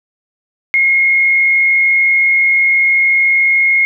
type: tone with frequency modulation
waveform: sine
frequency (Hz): 2153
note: C7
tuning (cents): +49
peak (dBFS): -8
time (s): 0.74-3.85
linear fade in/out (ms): 0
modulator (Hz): 60.5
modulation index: 0.45
effects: none